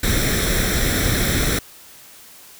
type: noise with comb filter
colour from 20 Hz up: pink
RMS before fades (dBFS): -19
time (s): 0.03-1.59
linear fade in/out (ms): 5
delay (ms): 0.53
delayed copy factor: +0.7
effects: white hiss -44 dBFS RMS until 2.59 s